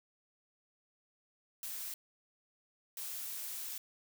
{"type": "noise bursts at uneven times", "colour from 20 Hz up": "blue", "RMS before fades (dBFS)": -42, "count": 2, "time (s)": [[1.63, 1.94], [2.97, 3.78]], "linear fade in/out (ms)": 2, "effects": []}